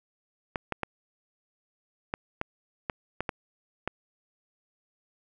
clicks, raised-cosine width 0.5 ms, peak -14 dBFS, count 9, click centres 0.558 / 0.723 / 0.833 / 2.139 / 2.414 / 2.898 / 3.206 / 3.292 / 3.876 s, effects none

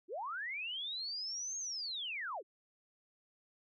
sine linear two-way sweep, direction up then down, 302.8 to 6550 to 302.8 Hz, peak -38 dBFS, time 0.08-2.43 s, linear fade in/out 50 ms, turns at 1.58 s, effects none

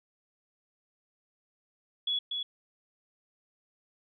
sine tone with echo, 3382 Hz, G#7, 31 cents sharp, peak -27 dBFS, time 2.07-2.19 s, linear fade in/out 5 ms, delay 240 ms, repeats 1, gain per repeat -4 dB, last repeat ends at 2.43 s, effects none

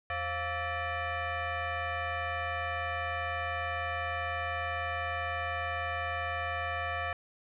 sine tone with frequency modulation, 531 Hz, C5, 25 cents sharp, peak -31 dBFS, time 0.1-7.13 s, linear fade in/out 2 ms, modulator 615 Hz, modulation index 3, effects none

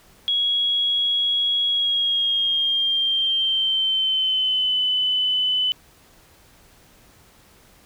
sine tone with pitch glide, 3322 to 3011 Hz, G#7 to F#7, 0 to +30 cents, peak -18 dBFS, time 0.28-5.72 s, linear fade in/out 0 ms, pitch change -170 cents, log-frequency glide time 1.67-4.79 s, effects pink hiss -53 dBFS RMS until 7.85 s

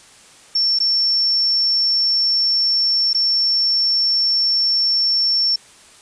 sine tone with dropouts, 5430 Hz, F8, 50 cents flat, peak -14 dBFS, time 0.55-5.56 s, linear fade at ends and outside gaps 5 ms, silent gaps 0.789-0.801 / 3.132-3.146 s, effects white hiss -46 dBFS RMS until 6.01 s + resampled to 22050 Hz

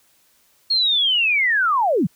sine linear sweep, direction down, 4318 to 130.81 Hz, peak -15 dBFS, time 0.7-2.07 s, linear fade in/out 10 ms, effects white hiss -59 dBFS RMS until 2.15 s

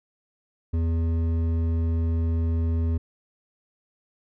triangle tone with hard clipping, 82.5 Hz, E2, 2 cents sharp, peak -23 dBFS, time 0.73-2.98 s, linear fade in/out 10 ms, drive 13 dB, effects none

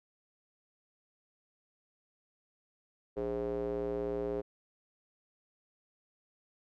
square tone with band-pass filter, 58.27 Hz, A#1, in tune, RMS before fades -35 dBFS, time 3.16-4.42 s, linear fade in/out 20 ms, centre 450 Hz, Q 5.4, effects none

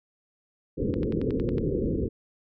white low-pass noise, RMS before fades -27 dBFS, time 0.77-2.09 s, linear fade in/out 20 ms, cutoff 500 Hz, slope 96 dB/octave
click train, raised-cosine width 0.3 ms, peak -26 dBFS, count 8, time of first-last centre 0.94-1.582 s, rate 10.9 Hz
effects none

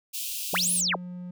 white high-pass noise, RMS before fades -33 dBFS, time 0.13-0.82 s, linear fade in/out 20 ms, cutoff 2500 Hz, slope 96 dB/octave
sine linear two-way sweep, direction up then down, 47.59 to 11000 to 141.4 Hz, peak -23 dBFS, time 0.53-0.96 s, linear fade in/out 10 ms, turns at 0.73 s
triangle tone, 178.8 Hz, F3, 41 cents sharp, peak -33 dBFS, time 0.53-1.31 s, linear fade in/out 5 ms
effects none

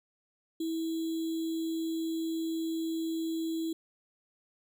sine tone with sample-and-hold, 325.7 Hz, E4, 21 cents flat, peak -30 dBFS, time 0.6-3.73 s, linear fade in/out 5 ms, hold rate 3675 Hz, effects none

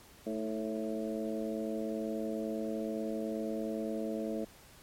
harmonic tone with a mistuned harmonic, 110 Hz, A2, in tune, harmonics 2 / 3 / 4 / 5 / 6, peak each -37 / -39 / -40 / -41 / -42 dBFS, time 0.26-4.45 s, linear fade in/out 10 ms, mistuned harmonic 3, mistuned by -41 cents, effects pink hiss -57 dBFS RMS until 4.82 s + MP3 64 kbps

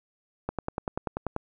click train, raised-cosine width 1 ms, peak -15 dBFS, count 10, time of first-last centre 0.49-1.364 s, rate 10.3 Hz, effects none

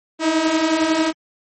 sawtooth beating tone pair, 310.7 / 321.7 Hz, D#4 / E4, -2 / -42 cents, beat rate 11 Hz, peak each -18 / -13 dBFS, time 0.19-1.13 s, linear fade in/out 50 ms, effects MP3 32 kbps

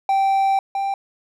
triangle tone pair in turn, 780 / 787.7 Hz, G5 / G5, -9 / +8 cents, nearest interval unison, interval 17 cents, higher second, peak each -13 / -18 dBFS, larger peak first, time 0.09-0.59 / 0.75-0.94 s, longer first, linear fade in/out 2 ms, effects none

